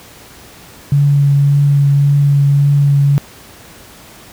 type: tone with vibrato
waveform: sine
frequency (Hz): 141.9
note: C#3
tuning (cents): +41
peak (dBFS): -7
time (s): 0.92-3.18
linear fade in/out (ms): 0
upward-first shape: triangle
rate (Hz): 1.8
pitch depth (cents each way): 14
effects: pink hiss -38 dBFS RMS until 4.32 s + high-pass 60 Hz 12 dB/octave